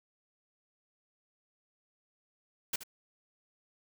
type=noise with echo; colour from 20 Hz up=white; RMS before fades=-32 dBFS; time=2.73-2.76 s; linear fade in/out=5 ms; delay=75 ms; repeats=1; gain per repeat=-13 dB; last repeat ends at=2.835 s; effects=none